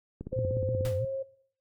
click train, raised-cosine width 3 ms, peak -24 dBFS, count 11, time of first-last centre 0.21-0.809 s, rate 16.7 Hz
sine tone with pitch glide, 520 to 537.7 Hz, C5 to C5, -11 to +47 cents, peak -30 dBFS, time 0.32-1.23 s, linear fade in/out 10 ms, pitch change +58 cents, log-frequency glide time 0.98-1.06 s
sine tone with vibrato, 104.1 Hz, G#2, 5 cents sharp, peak -30 dBFS, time 0.36-1.05 s, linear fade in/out 5 ms, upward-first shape sine, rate 6.3 Hz, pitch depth 240 cents each way
pink noise with exponential decay, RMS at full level -37 dBFS, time 0.85-1.06 s, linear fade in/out 0 ms, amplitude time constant 44 ms
effects noise-tail reverb RT60 0.6 s tail -20 dB re dry + Opus 48 kbps

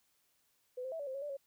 sine tone with pitch steps, 502 / 522 / 652 / 572 / 525 / 552 / 586 / 551 Hz, B4 / C5 / E5 / D5 / C5 / C#5 / D5 / C#5, +28 / -4 / -19 / -46 / +6 / -7 / -4 / -11 cents, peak -38 dBFS, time 0.77-1.37 s, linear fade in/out 10 ms, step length 75 ms, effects white hiss -75 dBFS RMS until 1.46 s

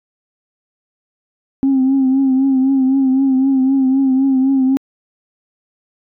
sine tone with vibrato, 266.2 Hz, C4, 30 cents sharp, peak -9 dBFS, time 1.63-4.77 s, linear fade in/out 0 ms, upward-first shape triangle, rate 3.9 Hz, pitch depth 56 cents each way, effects tanh soft clip ceiling -7 dBFS

